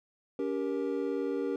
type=chord; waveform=triangle; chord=G diminished; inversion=second; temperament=just; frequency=282.2 / 392 / 470.4 Hz; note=Db4 / G4 / Bb4; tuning=+31 / 0 / +16 cents; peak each=-32 dBFS; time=0.39-1.56 s; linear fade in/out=2 ms; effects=none